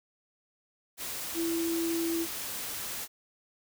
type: tone in noise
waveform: sine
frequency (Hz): 333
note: E4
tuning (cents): +18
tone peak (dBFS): -28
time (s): 1.34-2.27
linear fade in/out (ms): 50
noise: white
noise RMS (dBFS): -37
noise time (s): 0.97-3.08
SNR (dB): +6
effects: none